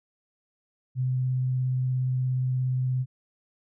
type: tone with vibrato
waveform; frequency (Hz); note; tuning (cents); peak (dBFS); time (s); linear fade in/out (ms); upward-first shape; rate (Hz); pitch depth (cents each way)
sine; 128.2; C3; -35; -23; 0.95-3.06; 50; sine; 17; 10
effects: none